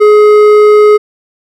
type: tone with hard clipping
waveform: sine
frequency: 420.9 Hz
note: G#4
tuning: 23 cents sharp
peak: -3 dBFS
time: 0-0.98 s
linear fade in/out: 20 ms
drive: 8 dB
effects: none